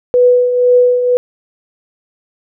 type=tone with tremolo; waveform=sine; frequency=493.9 Hz; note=B4; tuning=in tune; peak=-4 dBFS; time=0.14-1.17 s; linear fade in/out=0 ms; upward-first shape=triangle; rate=2 Hz; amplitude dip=60%; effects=none